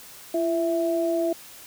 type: tone pair together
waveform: sine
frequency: 338.9 / 660 Hz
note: E4 / E5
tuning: +48 / +2 cents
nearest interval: octave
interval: 1154 cents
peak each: -24 dBFS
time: 0.34-1.33 s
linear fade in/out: 5 ms
effects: white hiss -45 dBFS RMS until 1.66 s